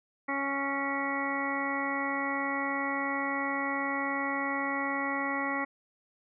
harmonic tone, 277.2 Hz, C#4, in tune, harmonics 1 / 2 / 3 / 4 / 5 / 7 / 8, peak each -35 / -39 / -37 / -36 / -40 / -34 / -39 dBFS, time 0.28-5.65 s, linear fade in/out 10 ms, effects none

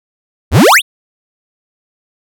square exponential sweep, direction up, 59.6 to 3971 Hz, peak -4 dBFS, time 0.51-0.82 s, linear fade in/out 50 ms, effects none

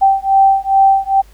sine beating tone pair, 778 / 780.4 Hz, G5 / G5, -13 / -8 cents, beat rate 2.4 Hz, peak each -11 dBFS, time 0.01-1.22 s, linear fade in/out 20 ms, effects added 50 Hz sine -40 dBFS peak until 1.33 s + pink hiss -50 dBFS RMS until 1.33 s

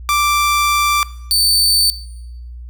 sawtooth tone pair in turn, 1174.7 / 4547 Hz, D6 / C#8, 0 / +43 cents, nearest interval octave + major seventh, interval 2343 cents, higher second, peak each -9 dBFS, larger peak neither, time 0.09-1.03 / 1.31-1.9 s, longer first, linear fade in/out 0 ms, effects noise-tail reverb RT60 0.9 s tail -19 dB re dry + added 60 Hz sine -29 dBFS peak until 2.69 s

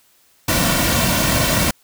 pink noise with comb filter, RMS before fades -17 dBFS, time 0.48-1.71 s, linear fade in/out 5 ms, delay 2.4 ms, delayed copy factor -0.65, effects white hiss -56 dBFS RMS until 1.83 s

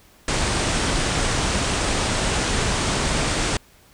pink low-pass noise, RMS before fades -22 dBFS, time 0.28-3.57 s, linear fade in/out 2 ms, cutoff 9400 Hz, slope 96 dB/octave, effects pink hiss -53 dBFS RMS until 3.93 s

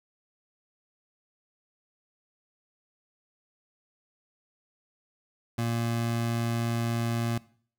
25% pulse tone, 116.54 Hz, A#2, in tune, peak -23 dBFS, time 5.58-7.38 s, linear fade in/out 5 ms, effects noise-tail reverb RT60 0.5 s tail -20 dB re dry

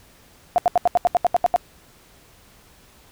sine tone bursts, 707 Hz, F5, 21 cents sharp, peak -12 dBFS, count 11, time 0.56-1.561 s, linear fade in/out 0 ms, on 21 ms, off 77 ms, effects pink hiss -52 dBFS RMS until 3.11 s

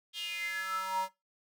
square tone with high-pass filter sweep, 189.2 Hz, F#3, 39 cents sharp, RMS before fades -35 dBFS, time 0.13-1.09 s, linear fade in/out 50 ms, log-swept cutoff 3300 to 800 Hz, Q 7.8, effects noise-tail reverb RT60 0.2 s tail -18 dB re dry

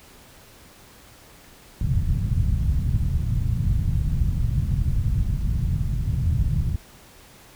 white low-pass noise, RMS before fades -22 dBFS, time 1.81-6.76 s, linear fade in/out 2 ms, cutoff 130 Hz, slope 24 dB/octave, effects pink hiss -49 dBFS RMS until 7.55 s

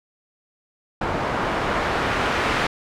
white noise with low-pass filter sweep, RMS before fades -23 dBFS, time 1.01-2.67 s, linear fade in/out 5 ms, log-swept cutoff 1000 to 1900 Hz, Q 0.81, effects none

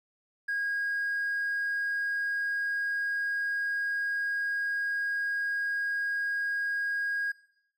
triangle tone, 1636 Hz, G#6, 26 cents flat, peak -25 dBFS, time 0.48-7.32 s, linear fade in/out 10 ms, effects noise-tail reverb RT60 0.7 s tail -19 dB re dry + tanh soft clip ceiling -24 dBFS

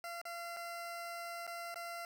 20% pulse tone with dropouts, 685 Hz, F5, 34 cents flat, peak -37 dBFS, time 0.04-2.05 s, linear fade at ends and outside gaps 1 ms, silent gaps 0.215-0.253 / 0.565-0.569 / 1.468-1.476 / 1.743-1.758 s, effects none

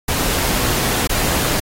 pink noise with dropouts, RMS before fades -19 dBFS, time 0.08-1.6 s, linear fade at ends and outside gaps 5 ms, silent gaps 1.073-1.094 s, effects AAC 48 kbps

